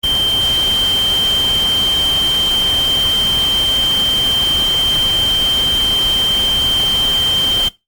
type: tone in noise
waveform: sine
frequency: 3136 Hz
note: G7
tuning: in tune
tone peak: -12 dBFS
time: 0.03-7.69 s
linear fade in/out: 10 ms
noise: pink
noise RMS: -24 dBFS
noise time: 0.03-7.69 s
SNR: +9 dB
effects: noise-tail reverb RT60 0.2 s tail -19 dB re dry + Opus 24 kbps